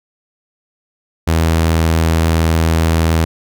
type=tone; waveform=sawtooth; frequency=81.5 Hz; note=E2; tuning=19 cents flat; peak=-7 dBFS; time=1.27-3.25 s; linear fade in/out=10 ms; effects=none